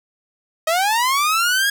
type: linear sweep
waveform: sawtooth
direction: up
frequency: 622 to 1661.2 Hz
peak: -12 dBFS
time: 0.67-1.7 s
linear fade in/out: 5 ms
effects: none